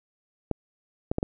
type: clicks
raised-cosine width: 2 ms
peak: -12 dBFS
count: 4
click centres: 0.513 / 1.115 / 1.184 / 1.229 s
effects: none